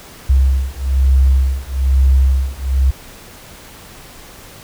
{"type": "beating tone pair", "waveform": "sine", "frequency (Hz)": [65.9, 67], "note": ["C2", "C2"], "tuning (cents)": [13, 42], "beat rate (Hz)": 1.1, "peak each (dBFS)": -13, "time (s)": [0.29, 2.91], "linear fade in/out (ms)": 10, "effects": ["pink hiss -38 dBFS RMS until 4.63 s"]}